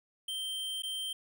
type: tone with dropouts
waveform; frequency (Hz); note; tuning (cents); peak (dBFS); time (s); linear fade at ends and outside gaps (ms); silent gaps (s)
square; 3136; G7; 0; -35; 0.28-1.13; 5; 0.822-0.833
effects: none